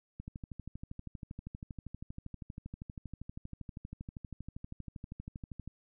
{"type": "click train", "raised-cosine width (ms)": 5, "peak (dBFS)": -30, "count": 70, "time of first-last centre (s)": [0.2, 5.676], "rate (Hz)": 12.6, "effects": []}